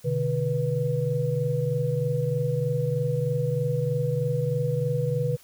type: tone cluster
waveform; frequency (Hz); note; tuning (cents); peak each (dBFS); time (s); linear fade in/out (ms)
sine; 126.6 / 149.8 / 488.3; B2 / D3 / B4; +43 / +35 / -20; -27; 0.04-5.37; 20
effects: white hiss -54 dBFS RMS until 5.43 s